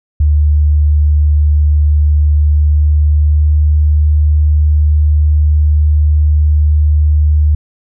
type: tone with pitch glide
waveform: sine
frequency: 74.5 to 75.28 Hz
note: D2 to D2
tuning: +25 to +43 cents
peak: -6 dBFS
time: 0.2-7.55 s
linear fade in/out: 5 ms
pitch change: +18 cents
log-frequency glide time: 2.46-3.59 s
effects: none